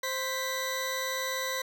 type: tone pair together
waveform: 20% pulse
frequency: 523.2 / 1975.5 Hz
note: C5 / B6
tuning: 0 / 0 cents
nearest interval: octave + major seventh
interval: 2300 cents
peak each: -28 dBFS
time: 0.03-1.62 s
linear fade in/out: 5 ms
effects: none